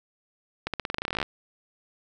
accelerating click train, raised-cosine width 0.3 ms, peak -12 dBFS, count 18, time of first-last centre 0.67-1.228 s, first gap 67 ms, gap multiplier 0.9, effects none

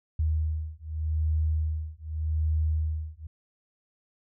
sine beating tone pair, 77.78 / 78.62 Hz, D#2 / D#2, 0 / +19 cents, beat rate 0.84 Hz, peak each -28 dBFS, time 0.19-3.27 s, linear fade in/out 5 ms, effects none

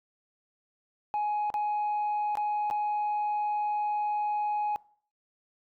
sine tone with dropouts, 837 Hz, G#5, 13 cents sharp, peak -24 dBFS, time 1.14-4.76 s, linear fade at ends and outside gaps 0 ms, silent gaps 1.502-1.541 / 2.354-2.372 / 2.701-2.71 s, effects noise-tail reverb RT60 0.5 s tail -23 dB re dry + tanh soft clip ceiling -25 dBFS

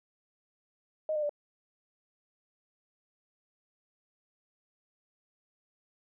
sine tone with pitch steps, 622.3 / 604.2 / 586.7 Hz, D#5 / D5 / D5, 0 / +49 / -2 cents, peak -28 dBFS, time 1.09-1.294 s, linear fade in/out 2 ms, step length 68 ms, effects none

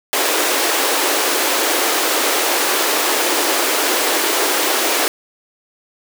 pink high-pass noise, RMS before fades -17 dBFS, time 0.13-5.08 s, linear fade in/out 0 ms, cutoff 300 Hz, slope 48 dB/octave, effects none

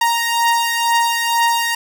sawtooth beating tone pair, 932.3 / 934.4 Hz, A#5 / A#5, 0 / +4 cents, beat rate 2.1 Hz, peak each -12 / -16 dBFS, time 0.01-1.75 s, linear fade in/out 5 ms, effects none

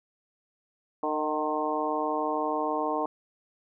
harmonic tone with a mistuned harmonic, 152.2 Hz, D#3, 38 cents flat, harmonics 2 / 3 / 4 / 5 / 6 / 7, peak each -33 / -33 / -33 / -33 / -33 / -33 dBFS, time 1.03-3.06 s, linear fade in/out 2 ms, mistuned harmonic 4, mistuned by +32 cents, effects none

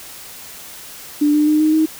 sine tone with pitch steps, 295.1 / 299.9 / 304.8 / 309.8 / 314.8 Hz, D4 / D4 / D#4 / D#4 / D#4, +8 / +36 / -36 / -7 / +20 cents, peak -11 dBFS, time 1.21-1.86 s, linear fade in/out 10 ms, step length 130 ms, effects white hiss -36 dBFS RMS until 1.99 s

